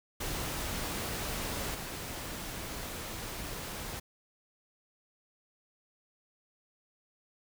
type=noise with level steps; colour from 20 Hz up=pink; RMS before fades=-36 / -40 dBFS; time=0.2-4 s; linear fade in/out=10 ms; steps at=1.74 s; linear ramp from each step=10 ms; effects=none